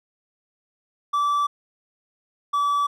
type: tone pair in turn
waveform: triangle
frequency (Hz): 1160 / 1150.7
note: D6 / D6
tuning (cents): -22 / -36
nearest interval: unison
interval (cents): 14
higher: first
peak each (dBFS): -17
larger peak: neither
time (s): 1.13-1.47 / 2.53-2.87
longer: neither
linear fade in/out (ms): 10
effects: none